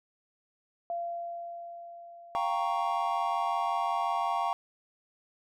sine tone with exponential decay, 687 Hz, F5, 29 cents flat, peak -30 dBFS, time 0.9-4.12 s, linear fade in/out 1 ms, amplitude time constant 700 ms
triangle chord, G half-diminished seventh, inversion third, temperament equal, 698.5 / 784 / 932.3 / 1108.7 Hz, F5 / G5 / Bb5 / Db6, 0 / 0 / 0 / 0 cents, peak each -31 dBFS, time 2.35-4.53 s, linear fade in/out 0 ms
effects none

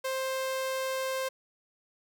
sawtooth tone, 526 Hz, C5, 9 cents sharp, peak -26 dBFS, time 0.04-1.29 s, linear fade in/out 10 ms, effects none

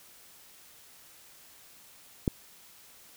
click, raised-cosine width 3 ms, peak -12 dBFS, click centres 2.278 s, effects white hiss -55 dBFS RMS until 3.16 s

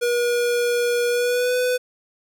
square tone with pitch glide, 480.8 to 499.2 Hz, B4 to B4, -46 to +19 cents, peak -19 dBFS, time 0.01-1.78 s, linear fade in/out 20 ms, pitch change +65 cents, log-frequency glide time 1.08-1.56 s, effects none

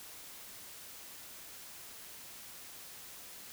silence, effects white hiss -50 dBFS RMS until 3.52 s

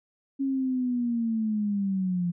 sine linear sweep, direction down, 274.8 to 171.9 Hz, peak -24 dBFS, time 0.39-2.32 s, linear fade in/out 20 ms, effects none

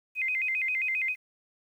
sine tone with vibrato, 2288 Hz, D7, 46 cents flat, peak -26 dBFS, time 0.15-1.16 s, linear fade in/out 50 ms, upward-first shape square, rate 7.5 Hz, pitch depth 160 cents each way, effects 10-bit

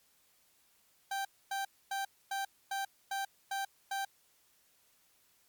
30% pulse tone bursts, 784 Hz, G5, in tune, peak -31 dBFS, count 8, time 1.11-4.05 s, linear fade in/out 5 ms, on 140 ms, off 260 ms, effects white hiss -69 dBFS RMS until 5.48 s + MP3 96 kbps

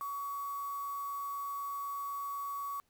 sine tone with quantisation, 1128 Hz, C#6, 30 cents sharp, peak -36 dBFS, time 0.01-2.8 s, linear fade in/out 0 ms, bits 8, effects pink hiss -75 dBFS RMS until 2.89 s

